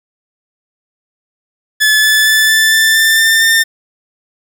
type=tone with pitch steps; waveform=sawtooth; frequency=1726 / 1737 / 1748.1 / 1759.2 / 1770.4 / 1781.7 / 1793.1 / 1804.5 Hz; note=A6 / A6 / A6 / A6 / A6 / A6 / A6 / A6; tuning=-34 / -23 / -12 / -1 / +10 / +21 / +32 / +43 cents; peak=-4 dBFS; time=1.8-3.64 s; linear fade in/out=20 ms; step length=230 ms; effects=7-bit